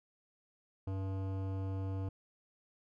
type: tone with hard clipping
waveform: sine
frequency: 96 Hz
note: G2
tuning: 36 cents flat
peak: -37 dBFS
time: 0.87-2.09 s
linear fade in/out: 5 ms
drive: 16 dB
effects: none